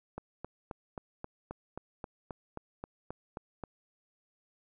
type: click train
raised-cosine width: 1 ms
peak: -25 dBFS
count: 14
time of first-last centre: 0.18-3.637 s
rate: 3.76 Hz
effects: none